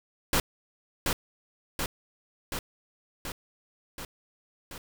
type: noise with echo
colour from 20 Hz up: pink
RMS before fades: -24 dBFS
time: 0.33-0.4 s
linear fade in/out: 2 ms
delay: 730 ms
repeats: 6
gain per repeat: -3 dB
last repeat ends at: 4.78 s
effects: none